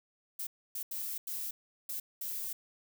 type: noise bursts at uneven times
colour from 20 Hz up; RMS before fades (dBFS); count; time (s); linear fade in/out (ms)
violet; -38; 6; 0.39-0.47 / 0.75-0.83 / 0.91-1.18 / 1.27-1.51 / 1.89-2 / 2.21-2.53; 5
effects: none